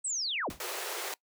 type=linear sweep; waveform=sine; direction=down; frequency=8372 to 67.6 Hz; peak=-30 dBFS; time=0.04-0.5 s; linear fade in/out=10 ms
type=noise with exponential decay; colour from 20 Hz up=pink; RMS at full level=-38 dBFS; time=0.5-0.67 s; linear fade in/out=2 ms; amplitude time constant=35 ms
type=high-pass noise; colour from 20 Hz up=pink; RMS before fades=-37 dBFS; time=0.6-1.14 s; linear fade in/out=2 ms; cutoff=350 Hz; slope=96 dB/octave
effects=noise-tail reverb RT60 0.1 s tail -22 dB re dry